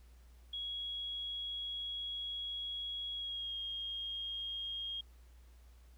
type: tone with pitch glide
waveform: sine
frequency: 3322 to 3246 Hz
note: G#7 to G#7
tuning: 0 to -40 cents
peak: -38 dBFS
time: 0.53-5.01 s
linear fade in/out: 5 ms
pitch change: -40 cents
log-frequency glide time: 3.14-3.57 s
effects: added 60 Hz sine -56 dBFS peak until 5.97 s + pink hiss -70 dBFS RMS until 5.97 s